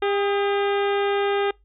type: harmonic tone with a mistuned harmonic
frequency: 401.4 Hz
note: G4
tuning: 41 cents sharp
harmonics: 1 / 2 / 3 / 4 / 5 / 6 / 7 / 8 / 9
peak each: -21 / -27 / -31 / -33 / -35 / -37 / -38 / -39 / -40 dBFS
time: 0.02-1.51 s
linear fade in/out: 5 ms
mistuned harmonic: 3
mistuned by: +61 cents
effects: noise-tail reverb RT60 0.2 s tail -25 dB re dry + added 50 Hz sine -55 dBFS peak until 1.64 s